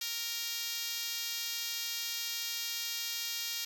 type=tone with high-pass filter; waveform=5% pulse; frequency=466.2 Hz; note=A#4; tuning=in tune; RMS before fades=-37 dBFS; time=0.01-3.65 s; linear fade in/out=5 ms; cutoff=3200 Hz; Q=0.63; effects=none